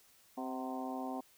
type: harmonic tone with a mistuned harmonic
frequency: 130.81 Hz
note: C3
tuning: in tune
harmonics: 2 / 3 / 4 / 5 / 6 / 7 / 8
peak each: -40 / -49 / -49 / -47 / -43 / -48 / -50 dBFS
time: 0.37-1.21 s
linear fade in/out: 10 ms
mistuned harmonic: 6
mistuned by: -61 cents
effects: white hiss -65 dBFS RMS until 1.37 s